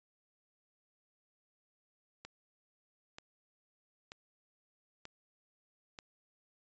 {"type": "click train", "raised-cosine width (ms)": 0.2, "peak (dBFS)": -29, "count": 5, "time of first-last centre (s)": [2.25, 5.988], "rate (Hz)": 1.07, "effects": ["resampled to 16000 Hz"]}